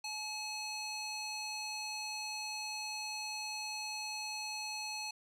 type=tone with band-pass filter; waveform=square; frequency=855 Hz; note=A5; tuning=50 cents flat; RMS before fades=-41 dBFS; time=0.04-5.11 s; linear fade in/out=5 ms; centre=4700 Hz; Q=1.3; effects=none